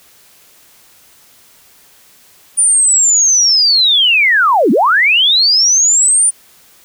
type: linear two-way sweep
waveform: sine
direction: down then up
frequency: 9397 to 195.2 to 9397 Hz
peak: -7 dBFS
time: 2.57-6.31 s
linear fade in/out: 20 ms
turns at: 4.71 s
effects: white hiss -46 dBFS RMS until 6.84 s